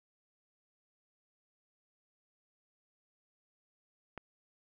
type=click; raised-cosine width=0.5 ms; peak=-27 dBFS; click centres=4.177 s; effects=none